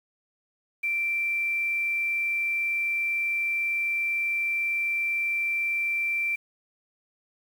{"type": "tone with quantisation", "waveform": "sine", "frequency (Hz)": 2349, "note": "D7", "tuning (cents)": 0, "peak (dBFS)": -24, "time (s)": [0.83, 6.36], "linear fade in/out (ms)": 10, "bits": 8, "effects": []}